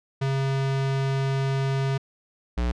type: tone pair in turn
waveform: square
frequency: 135.5 / 60.13 Hz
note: C#3 / B1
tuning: -39 / -46 cents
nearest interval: octave + major second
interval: 1407 cents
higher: first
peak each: -23 dBFS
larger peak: neither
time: 0.21-1.98 / 2.57-2.72 s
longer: first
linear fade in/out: 10 ms
effects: low-pass 5000 Hz 12 dB/octave